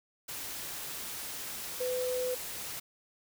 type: tone in noise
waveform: sine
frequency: 503 Hz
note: B4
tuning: 32 cents sharp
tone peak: -30 dBFS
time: 1.8-2.35 s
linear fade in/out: 10 ms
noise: white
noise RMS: -40 dBFS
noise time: 0.28-2.8 s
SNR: +7 dB
effects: none